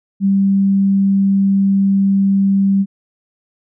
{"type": "tone", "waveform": "sine", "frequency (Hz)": 196, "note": "G3", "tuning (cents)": 0, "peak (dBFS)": -10, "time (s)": [0.2, 2.86], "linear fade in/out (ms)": 50, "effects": []}